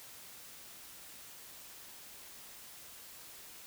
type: silence
effects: white hiss -52 dBFS RMS until 3.66 s